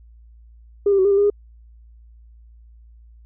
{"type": "tone with pitch steps", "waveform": "sine", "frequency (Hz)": [404.9, 394.8, 376.4, 404.1, 395.3, 406.5, 410.1], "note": ["G#4", "G4", "F#4", "G#4", "G4", "G#4", "G#4"], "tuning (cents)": [-44, 12, 30, -47, 15, -37, -22], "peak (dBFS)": -12, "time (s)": [0.86, 1.301], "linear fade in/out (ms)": 5, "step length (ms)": 63, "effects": ["tanh soft clip ceiling -8 dBFS", "added 57 Hz sine -44 dBFS peak until 3.25 s"]}